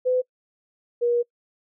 sine tone pair in turn, 506 / 478 Hz, B4 / A#4, +42 / +43 cents, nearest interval minor second, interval 99 cents, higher first, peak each -18 dBFS, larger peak neither, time 0.05-0.22 / 1.01-1.23 s, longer second, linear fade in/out 20 ms, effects noise-tail reverb RT60 0.1 s tail -25 dB re dry

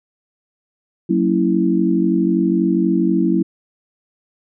sine chord, F# dominant seventh, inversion none, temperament equal with one note detuned, 185 / 228.9 / 277.2 / 329.6 Hz, F#3 / A#3 / C#4 / E4, 0 / -31 / 0 / 0 cents, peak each -18 / -21 / -21 / -17 dBFS, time 1.09-3.43 s, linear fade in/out 10 ms, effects none

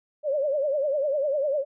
sine tone with vibrato, 572 Hz, D5, 46 cents flat, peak -22 dBFS, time 0.23-1.65 s, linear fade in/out 50 ms, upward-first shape triangle, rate 10 Hz, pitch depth 150 cents each way, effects none

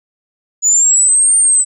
sine linear two-way sweep, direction up then down, 6860 to 8840 to 7930 Hz, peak -5 dBFS, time 0.62-1.65 s, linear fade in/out 50 ms, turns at 1.37 s, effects tanh soft clip ceiling -6 dBFS

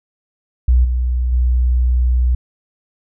sine tone with level steps, 61.74 Hz, B1, in tune, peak -8 / -14 / -11 dBFS, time 0.68-2.35 s, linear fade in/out 5 ms, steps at 0.84 / 1.32 s, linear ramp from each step 10 ms, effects none

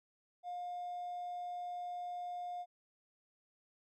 triangle tone with hard clipping, 711 Hz, F5, 31 cents sharp, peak -40 dBFS, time 0.43-2.66 s, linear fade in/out 50 ms, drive 4 dB, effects none

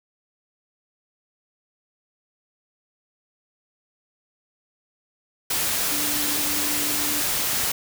sine tone in noise, 293.7 Hz, D4, in tune, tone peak -33 dBFS, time 5.91-7.22 s, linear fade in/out 5 ms, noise white, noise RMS -24 dBFS, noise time 5.5-7.72 s, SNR -12 dB, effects none

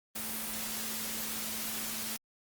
sine tone in noise, 220 Hz, A3, in tune, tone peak -46 dBFS, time 0.15-2.17 s, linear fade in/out 10 ms, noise white, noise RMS -37 dBFS, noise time 0.15-2.17 s, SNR -12 dB, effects Opus 32 kbps

